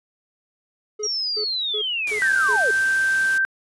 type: tone bursts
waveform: triangle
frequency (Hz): 423.8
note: G#4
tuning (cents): +35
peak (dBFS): -25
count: 5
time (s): 0.99-2.565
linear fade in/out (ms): 10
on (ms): 83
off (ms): 290
type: linear sweep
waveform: sine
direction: down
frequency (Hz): 5720 to 390.9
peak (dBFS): -22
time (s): 1.03-2.71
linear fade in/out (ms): 5
type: noise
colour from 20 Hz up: white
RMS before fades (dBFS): -34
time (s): 2.07-3.38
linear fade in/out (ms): 2
type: tone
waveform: sine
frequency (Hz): 1563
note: G6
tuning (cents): -6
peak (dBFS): -17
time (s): 2.22-3.45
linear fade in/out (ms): 0
effects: resampled to 24000 Hz